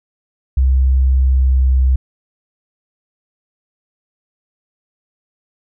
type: tone with pitch glide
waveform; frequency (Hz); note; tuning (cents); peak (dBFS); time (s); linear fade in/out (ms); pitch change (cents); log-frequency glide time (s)
sine; 65.41 to 64.81; C2 to C2; 0 to -16; -9; 0.57-1.96; 5; -16; 1.21-1.8
effects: none